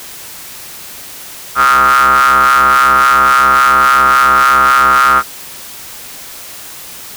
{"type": "ring-modulated tone", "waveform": "45% pulse", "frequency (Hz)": 65.41, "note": "C2", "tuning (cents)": 0, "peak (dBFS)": -3, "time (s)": [1.55, 5.23], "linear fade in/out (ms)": 50, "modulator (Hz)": 1310, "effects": ["white hiss -30 dBFS RMS until 7.16 s"]}